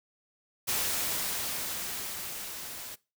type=noise with level ramp; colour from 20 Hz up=white; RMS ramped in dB=-29 to -42 dBFS; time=0.67-2.96 s; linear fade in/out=20 ms; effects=noise-tail reverb RT60 0.3 s tail -22 dB re dry